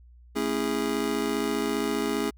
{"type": "chord", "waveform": "square", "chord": "A major seventh", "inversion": "none", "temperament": "just", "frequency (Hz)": [220, 275, 330, 412.5], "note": ["A3", "C#4", "E4", "G#4"], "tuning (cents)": [0, -14, 2, -12], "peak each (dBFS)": [-33, -31, -34, -30], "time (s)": [0.35, 2.31], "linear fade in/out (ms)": 20, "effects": ["added 60 Hz sine -49 dBFS peak until 2.37 s"]}